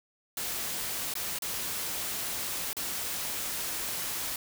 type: noise with dropouts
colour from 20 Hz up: white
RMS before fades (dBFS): -34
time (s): 0.37-4.36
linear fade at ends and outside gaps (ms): 2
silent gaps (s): 1.139-1.153 / 1.387-1.421 / 2.731-2.767
effects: none